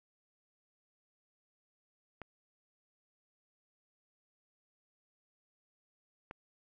clicks, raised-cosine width 0.5 ms, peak -29 dBFS, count 2, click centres 2.217 / 6.311 s, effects none

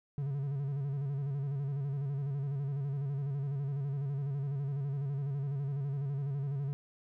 triangle tone with vibrato, 139.4 Hz, C#3, 10 cents sharp, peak -30 dBFS, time 0.18-6.73 s, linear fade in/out 0 ms, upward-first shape square, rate 12 Hz, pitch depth 58 cents each way, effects none

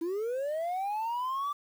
sine linear sweep, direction up, 320 to 1174.7 Hz, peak -27 dBFS, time 0.01-1.53 s, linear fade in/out 10 ms, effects tanh soft clip ceiling -29 dBFS + 9-bit

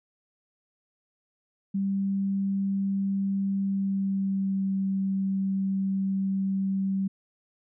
sine tone with pitch glide, 196 to 193.41 Hz, G3 to G3, 0 to -23 cents, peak -24 dBFS, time 1.74-7.08 s, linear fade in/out 10 ms, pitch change -23 cents, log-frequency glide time 3.61-4.69 s, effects none

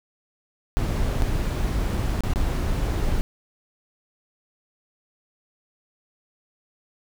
brown noise with dropouts, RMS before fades -23 dBFS, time 0.77-3.21 s, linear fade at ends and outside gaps 0 ms, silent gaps 1.214-1.221 / 1.971-1.975 / 2.206-2.236 / 2.336-2.359 s, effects none

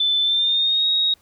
sine tone with pitch glide, 3520 to 3773 Hz, A7 to A#7, 0 to +20 cents, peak -16 dBFS, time 0-1.14 s, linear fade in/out 5 ms, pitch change +120 cents, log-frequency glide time 0.22-0.87 s, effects pink hiss -58 dBFS RMS until 1.21 s

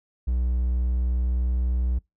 triangle tone with pitch glide, 61.5 to 61.86 Hz, B1 to B1, -7 to +3 cents, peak -19 dBFS, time 0.27-1.99 s, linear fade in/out 10 ms, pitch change +10 cents, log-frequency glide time 0.75-1.86 s, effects noise-tail reverb RT60 0.2 s tail -26 dB re dry

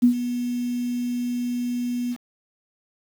sine tone with ADSR envelope, 243.7 Hz, B3, 23 cents flat, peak -10 dBFS, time 0.02-2.17 s, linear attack 19 ms, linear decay 97 ms, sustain -13 dB, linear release 53 ms, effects 7-bit

